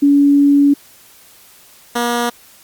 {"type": "tone pair in turn", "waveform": ["sine", "10% pulse"], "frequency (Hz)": [284.1, 238.9], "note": ["C#4", "A#3"], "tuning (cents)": [43, 43], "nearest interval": "minor third", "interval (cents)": 300, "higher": "first", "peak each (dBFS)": -7, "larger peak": "neither", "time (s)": [[0.02, 0.74], [1.95, 2.3]], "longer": "first", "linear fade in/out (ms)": 10, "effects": ["white hiss -45 dBFS RMS until 2.63 s", "Opus 48 kbps"]}